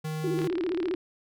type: tone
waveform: square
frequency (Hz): 155.7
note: D#3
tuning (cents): +2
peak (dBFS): -31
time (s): 0.04-0.48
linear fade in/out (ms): 10
type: tone with vibrato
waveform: sine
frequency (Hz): 349.2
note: F4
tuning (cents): 0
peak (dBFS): -26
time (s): 0.24-0.95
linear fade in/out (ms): 2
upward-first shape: square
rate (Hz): 15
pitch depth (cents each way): 110
type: click train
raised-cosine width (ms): 0.3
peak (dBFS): -22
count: 21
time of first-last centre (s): 0.39-0.939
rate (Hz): 36.4
effects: none